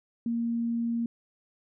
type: tone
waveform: sine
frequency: 233.1 Hz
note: A#3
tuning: in tune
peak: -26 dBFS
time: 0.26-1.06 s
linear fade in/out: 2 ms
effects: none